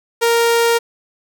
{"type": "tone", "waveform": "sawtooth", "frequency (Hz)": 465.9, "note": "A#4", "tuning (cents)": -1, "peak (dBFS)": -8, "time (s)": [0.21, 0.79], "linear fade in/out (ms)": 20, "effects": []}